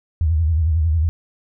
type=tone with vibrato; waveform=sine; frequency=80 Hz; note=D#2; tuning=49 cents sharp; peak=-14 dBFS; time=0.21-1.09 s; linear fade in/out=0 ms; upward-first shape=sine; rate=11 Hz; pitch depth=120 cents each way; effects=none